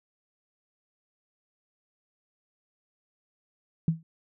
sine tone with exponential decay, 162.6 Hz, E3, 23 cents flat, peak -17 dBFS, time 3.88-4.03 s, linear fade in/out 2 ms, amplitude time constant 31 ms, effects none

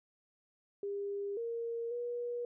sine tone with pitch steps, 402.2 / 464.7 / 481.2 Hz, G4 / A#4 / B4, +44 / -5 / -45 cents, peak -35 dBFS, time 0.83-2.45 s, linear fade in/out 2 ms, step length 540 ms, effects none

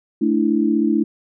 sine chord, A suspended fourth, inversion none, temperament equal, 220 / 293.7 / 329.6 Hz, A3 / D4 / E4, 0 / 0 / 0 cents, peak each -19 dBFS, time 0.21-1.04 s, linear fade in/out 10 ms, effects none

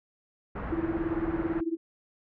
pink low-pass noise, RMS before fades -36 dBFS, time 0.55-1.61 s, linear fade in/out 10 ms, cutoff 1700 Hz, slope 24 dB/octave
sine tone with tremolo, 329.6 Hz, E4, in tune, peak -24 dBFS, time 0.72-1.77 s, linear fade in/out 5 ms, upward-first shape sine, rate 18 Hz, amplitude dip 90%
effects none

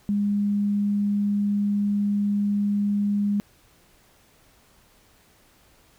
sine tone, 204 Hz, G#3, 31 cents flat, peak -20 dBFS, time 0.09-3.4 s, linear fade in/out 0 ms, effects pink hiss -58 dBFS RMS until 5.98 s

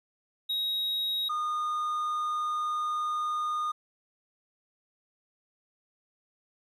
triangle tone pair in turn, 3797 / 1223.9 Hz, A#7 / D#6, +31 / -29 cents, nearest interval octave + minor sixth, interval 1960 cents, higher first, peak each -26 dBFS, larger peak neither, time 0.49-1.29 / 1.29-3.72 s, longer second, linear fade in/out 10 ms, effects resampled to 32000 Hz + 11-bit

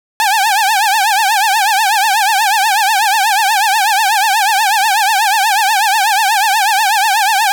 sawtooth tone with vibrato, 830 Hz, G#5, 1 cent flat, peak -6 dBFS, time 0.2-7.52 s, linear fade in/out 0 ms, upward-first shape triangle, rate 8.2 Hz, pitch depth 190 cents each way, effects none

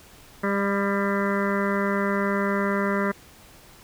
harmonic tone with a mistuned harmonic, 199.5 Hz, G3, 31 cents sharp, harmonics 1 / 2 / 3 / 5 / 6 / 7 / 8 / 9 / 10, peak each -25 / -28 / -30 / -32 / -33 / -33 / -34 / -35 / -35 dBFS, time 0.43-3.12 s, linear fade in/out 10 ms, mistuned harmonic 7, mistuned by -23 cents, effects pink hiss -50 dBFS RMS until 3.83 s

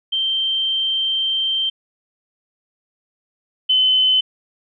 sine tone pair in turn, 3136 / 3043 Hz, G7 / F#7, 0 / +48 cents, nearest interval minor second, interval 52 cents, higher first, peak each -17 / -12 dBFS, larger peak second, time 0.12-1.7 / 3.69-4.21 s, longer first, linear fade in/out 10 ms, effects none

